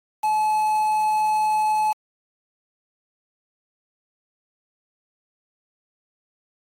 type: tone with quantisation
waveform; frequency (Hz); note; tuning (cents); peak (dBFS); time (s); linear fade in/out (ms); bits
triangle; 858; A5; -44; -16; 0.23-1.93; 10; 6
effects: AAC 48 kbps